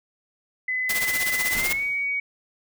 sine tone with pitch glide, 2018 to 2252 Hz, B6 to C#7, +37 to +27 cents, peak -23 dBFS, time 0.68-2.2 s, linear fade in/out 5 ms, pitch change +190 cents, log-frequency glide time 1.54-1.83 s
white noise with tremolo, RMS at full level -25 dBFS, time 0.89-1.73 s, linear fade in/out 5 ms, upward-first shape sine, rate 16 Hz, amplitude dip 70%
pink noise with exponential decay, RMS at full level -30 dBFS, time 1.55-2.2 s, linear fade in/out 2 ms, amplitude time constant 140 ms
effects none

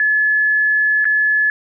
sine tone with dropouts, 1715 Hz, A6, 45 cents flat, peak -12 dBFS, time 0-1.5 s, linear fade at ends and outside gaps 1 ms, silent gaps 1.045-1.053 s, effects none

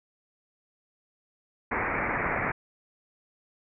white low-pass noise, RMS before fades -29 dBFS, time 1.71-2.52 s, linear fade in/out 5 ms, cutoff 2300 Hz, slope 96 dB/octave, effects none

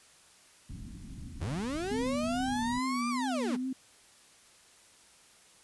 pink low-pass noise, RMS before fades -44 dBFS, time 0.69-2.79 s, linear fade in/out 10 ms, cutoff 290 Hz, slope 48 dB/octave
35% pulse linear two-way sweep, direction up then down, 63 to 1204 to 171.7 Hz, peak -31 dBFS, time 1.4-3.57 s, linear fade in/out 20 ms, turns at 3.09 s
sine tone with vibrato, 250 Hz, B3, 21 cents sharp, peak -31 dBFS, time 1.91-3.73 s, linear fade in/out 5 ms, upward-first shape triangle, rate 2.4 Hz, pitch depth 93 cents each way
effects white hiss -59 dBFS RMS until 5.63 s + resampled to 24000 Hz

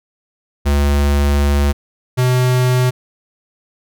square tone pair in turn, 71.4 / 126.34 Hz, D2 / B2, -48 / +40 cents, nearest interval minor seventh, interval 988 cents, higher second, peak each -12 dBFS, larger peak neither, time 0.65-1.73 / 2.17-2.91 s, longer first, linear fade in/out 20 ms, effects none

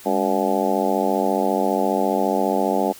harmonic tone with a mistuned harmonic, 94.7 Hz, F#2, 41 cents sharp, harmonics 2 / 3 / 4 / 5 / 6 / 7 / 8 / 9, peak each -26 / -26 / -26 / -26 / -26 / -26 / -26 / -26 dBFS, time 0.05-2.93 s, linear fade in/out 20 ms, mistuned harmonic 2, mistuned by +130 cents, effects white hiss -43 dBFS RMS until 2.99 s

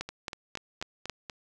two click trains, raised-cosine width 0.2 ms, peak -16 / -21 dBFS, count 5 / 6, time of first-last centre 0.01-1.097 / 0.09-1.298 s, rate 3.68 / 4.14 Hz, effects none

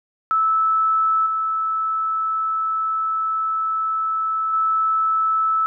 sine tone with level steps, 1309 Hz, E6, 13 cents flat, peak -15 / -19 / -16 dBFS, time 0.31-5.66 s, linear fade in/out 0 ms, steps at 1.26 / 4.53 s, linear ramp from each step 5 ms, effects none

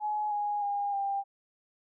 sine tone with pitch steps, 844 / 827.1 / 810.6 / 794.3 Hz, G#5 / G#5 / G#5 / G5, +28 / -7 / -42 / +23 cents, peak -28 dBFS, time 0-1.24 s, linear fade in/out 50 ms, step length 310 ms, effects none

